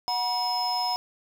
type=tone cluster; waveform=triangle; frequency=737 / 963 / 5160 Hz; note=F#5 / B5 / E8; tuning=-7 / -44 / -38 cents; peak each=-26 dBFS; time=0.08-0.96 s; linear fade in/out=0 ms; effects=tanh soft clip ceiling -19 dBFS + 9-bit